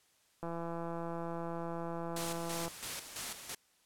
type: click train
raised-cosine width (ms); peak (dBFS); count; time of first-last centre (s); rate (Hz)
1; -27; 379; 0.43-2.68; 168
type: noise with tremolo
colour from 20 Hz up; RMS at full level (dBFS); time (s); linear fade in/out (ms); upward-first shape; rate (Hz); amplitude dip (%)
white; -39; 2.16-3.55; 5; square; 3; 60
effects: white hiss -70 dBFS RMS until 3.85 s + low-pass 11000 Hz 12 dB/octave